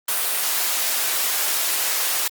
white high-pass noise, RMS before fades -22 dBFS, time 0.08-2.28 s, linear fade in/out 5 ms, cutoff 530 Hz, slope 12 dB/octave, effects Opus 32 kbps

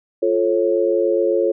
sine chord, F augmented, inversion none, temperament just, 349.2 / 436.5 / 545.7 Hz, F4 / A4 / C#5, 0 / -14 / -27 cents, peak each -19 dBFS, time 0.22-1.52 s, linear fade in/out 10 ms, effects none

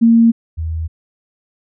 sine tone pair in turn, 230 / 80.71 Hz, A#3 / E2, -23 / -36 cents, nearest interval octave + tritone, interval 1813 cents, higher first, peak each -6 / -18 dBFS, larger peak first, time 0.01-0.32 / 0.57-0.88 s, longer neither, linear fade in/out 20 ms, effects none

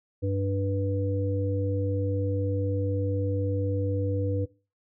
harmonic tone, 98 Hz, G2, in tune, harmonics 1 / 3 / 5, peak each -26 / -32 / -31 dBFS, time 0.22-4.46 s, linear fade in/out 20 ms, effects noise-tail reverb RT60 0.3 s tail -18 dB re dry

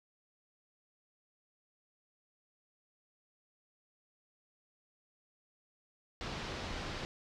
pink low-pass noise, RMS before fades -41 dBFS, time 6.21-7.05 s, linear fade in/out 0 ms, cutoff 5300 Hz, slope 24 dB/octave, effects none

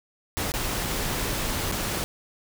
pink noise with dropouts, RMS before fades -28 dBFS, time 0.37-2.04 s, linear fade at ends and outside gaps 0 ms, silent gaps 0.519-0.539 / 0.852-0.855 / 1.715-1.722 s, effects none

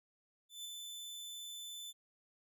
sawtooth tone with ADSR envelope, 3517 Hz, A7, 1 cent flat, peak -39 dBFS, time 0.49-1.93 s, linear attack 160 ms, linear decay 5 ms, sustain -3 dB, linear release 33 ms, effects none

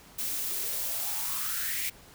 blue noise with high-pass filter sweep, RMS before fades -32 dBFS, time 0.18-1.9 s, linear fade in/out 10 ms, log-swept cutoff 220 to 2300 Hz, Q 5.7, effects pink hiss -53 dBFS RMS until 2.14 s

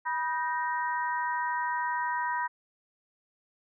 harmonic tone with a mistuned harmonic, 311.1 Hz, D#4, in tune, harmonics 3 / 4 / 5 / 6, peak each -29 / -41 / -36 / -36 dBFS, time 0.05-2.48 s, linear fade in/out 20 ms, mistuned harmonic 3, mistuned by +73 cents, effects none

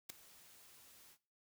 white noise with ADSR envelope, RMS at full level -42 dBFS, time 0.09-1.18 s, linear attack 10 ms, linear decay 5 ms, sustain -20 dB, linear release 70 ms, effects noise-tail reverb RT60 0.4 s tail -19 dB re dry

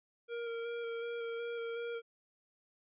square tone with vibrato, 466.2 Hz, A#4, in tune, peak -38 dBFS, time 0.28-2.02 s, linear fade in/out 50 ms, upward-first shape square, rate 2.7 Hz, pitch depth 14 cents each way, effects resampled to 8000 Hz

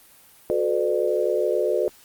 sine tone cluster, 364.3 / 435.6 / 503 / 597 Hz, F#4 / A4 / B4 / D5, -27 / -17 / +32 / +28 cents, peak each -25 dBFS, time 0.5-1.88 s, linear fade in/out 0 ms, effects white hiss -52 dBFS RMS until 2.04 s + Opus 32 kbps

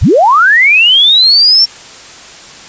sine linear sweep, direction up, 31.38 to 5510 Hz, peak -3 dBFS, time 0.01-1.66 s, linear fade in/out 20 ms, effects white hiss -32 dBFS RMS until 2.68 s + resampled to 16000 Hz

